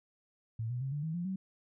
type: tone with pitch steps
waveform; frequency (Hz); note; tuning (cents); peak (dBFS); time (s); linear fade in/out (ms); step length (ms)
sine; 112.9 / 123.12 / 134.26 / 146.41 / 159.66 / 174.12 / 189.87; A2 / B2 / C3 / D3 / D#3 / F3 / F#3; +45 / -5 / +45 / -5 / +45 / -5 / +45; -33; 0.59-1.36; 5; 110
effects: none